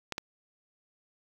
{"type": "clicks", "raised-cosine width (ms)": 0.2, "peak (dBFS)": -16, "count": 2, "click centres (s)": [0.123, 0.181], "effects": ["7-bit"]}